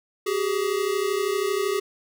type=tone pair together; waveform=square; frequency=381.4 / 414.1 Hz; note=G4 / G#4; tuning=-47 / -5 cents; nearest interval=minor second; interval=142 cents; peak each=-26 dBFS; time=0.26-1.8 s; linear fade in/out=10 ms; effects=none